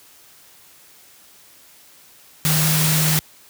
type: tone in noise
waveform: sine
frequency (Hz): 155.56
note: D#3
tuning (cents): 0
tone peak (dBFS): -18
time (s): 2.45-3.19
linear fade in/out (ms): 0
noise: white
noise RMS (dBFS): -20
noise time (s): 2.45-3.19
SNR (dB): -1
effects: white hiss -49 dBFS RMS until 3.49 s + high-pass 60 Hz 12 dB/octave